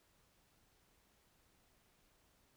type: silence
effects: pink hiss -73 dBFS RMS until 2.56 s